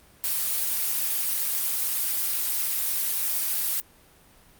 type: noise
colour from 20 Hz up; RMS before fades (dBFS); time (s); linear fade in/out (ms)
blue; -26; 0.24-3.8; 0
effects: pink hiss -55 dBFS RMS until 4.59 s + Opus 32 kbps